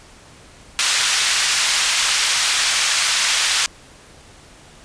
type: band-pass noise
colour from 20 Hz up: white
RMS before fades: -18 dBFS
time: 0.79-3.66 s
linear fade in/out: 0 ms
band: 1300 to 6000 Hz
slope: 12 dB/octave
effects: pink hiss -45 dBFS RMS until 4.84 s + resampled to 22050 Hz